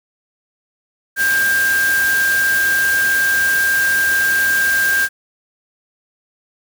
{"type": "tone in noise", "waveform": "sine", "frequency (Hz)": 1594, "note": "G6", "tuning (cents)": 28, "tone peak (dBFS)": -13, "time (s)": [1.16, 5.09], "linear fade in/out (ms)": 50, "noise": "white", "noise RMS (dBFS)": -24, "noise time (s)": [1.16, 5.09], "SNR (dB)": 8, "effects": []}